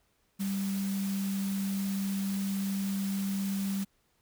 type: tone in noise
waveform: sine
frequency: 196 Hz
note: G3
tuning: in tune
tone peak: -29 dBFS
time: 0.39-3.85 s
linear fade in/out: 20 ms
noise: white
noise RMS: -43 dBFS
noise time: 0.39-3.85 s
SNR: +11 dB
effects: pink hiss -72 dBFS RMS until 4.21 s